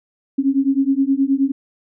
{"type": "beating tone pair", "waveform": "sine", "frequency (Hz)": [267.9, 277.4], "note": ["C4", "C#4"], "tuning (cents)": [41, 1], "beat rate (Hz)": 9.5, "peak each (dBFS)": -17, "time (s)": [0.38, 1.52], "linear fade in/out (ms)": 10, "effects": []}